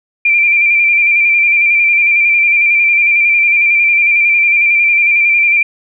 sine tone with vibrato, 2368 Hz, D7, 14 cents sharp, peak -7 dBFS, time 0.25-5.63 s, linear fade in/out 5 ms, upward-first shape square, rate 11 Hz, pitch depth 27 cents each way, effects none

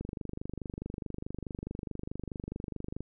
click train, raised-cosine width 3 ms, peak -24 dBFS, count 75, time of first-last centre 0.01-3.006 s, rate 24.7 Hz, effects none

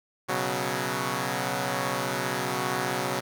5% pulse chord, B suspended second, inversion none, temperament equal, 123.47 / 138.59 / 185 Hz, B2 / C#3 / F#3, 0 / 0 / 0 cents, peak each -20 dBFS, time 0.28-3.21 s, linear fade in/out 20 ms, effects none

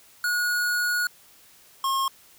square tone pair in turn, 1451 / 1076.9 Hz, F#6 / C6, -34 / +50 cents, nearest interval perfect fourth, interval 516 cents, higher first, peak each -23 dBFS, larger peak neither, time 0.24-1.07 / 1.84-2.08 s, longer first, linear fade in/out 2 ms, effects white hiss -54 dBFS RMS until 2.38 s

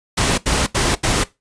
pink noise bursts, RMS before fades -17 dBFS, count 4, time 0.17-1.241 s, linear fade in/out 10 ms, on 210 ms, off 77 ms, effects noise-tail reverb RT60 0.2 s tail -18 dB re dry + resampled to 22050 Hz

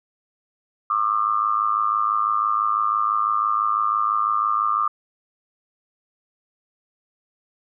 sine tone with amplitude modulation, 1201 Hz, D6, 38 cents sharp, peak -14 dBFS, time 0.9-4.88 s, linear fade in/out 5 ms, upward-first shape sine, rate 106 Hz, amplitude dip 90%, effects none

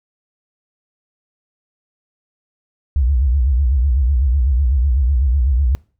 sine tone with vibrato, 65.41 Hz, C2, in tune, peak -12 dBFS, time 2.96-5.75 s, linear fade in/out 0 ms, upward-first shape sine, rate 8 Hz, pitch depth 200 cents each way, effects noise-tail reverb RT60 0.4 s tail -23 dB re dry

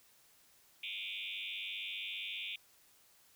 sine tone with frequency modulation, 2960 Hz, F#7, in tune, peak -39 dBFS, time 0.83-2.56 s, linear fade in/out 5 ms, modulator 94.9 Hz, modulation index 7.1, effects white hiss -66 dBFS RMS until 3.35 s

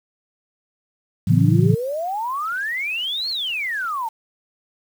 sine chord, F# minor seventh, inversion first, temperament just, 111 / 138.75 / 166.5 / 185 Hz, A2 / C#3 / E3 / F#3, +16 / +2 / +18 / 0 cents, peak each -17 / -18 / -17 / -22 dBFS, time 1.27-1.75 s, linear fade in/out 10 ms
sine exponential two-way sweep, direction up then down, 233.1 to 4421 to 867 Hz, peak -22 dBFS, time 1.31-4.09 s, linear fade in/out 10 ms, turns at 3.29 s
effects 7-bit

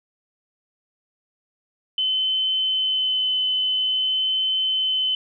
sine tone with vibrato, 3045 Hz, F#7, 49 cents sharp, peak -19 dBFS, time 1.98-5.15 s, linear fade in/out 2 ms, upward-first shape sine, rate 0.49 Hz, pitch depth 8 cents each way, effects none

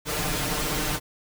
pink noise with comb filter, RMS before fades -27 dBFS, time 0.05-1 s, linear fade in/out 50 ms, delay 6.6 ms, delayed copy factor +1, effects none

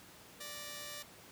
5% pulse tone pair together, 587.3 / 1875.9 Hz, D5 / A#6, 0 / +10 cents, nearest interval octave + minor sixth, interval 2010 cents, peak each -34 / -38 dBFS, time 0.4-1.03 s, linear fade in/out 10 ms, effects pink hiss -56 dBFS RMS until 1.31 s + high-pass 100 Hz 12 dB/octave

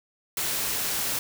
white noise, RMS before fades -28 dBFS, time 0.37-1.19 s, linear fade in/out 2 ms, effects none

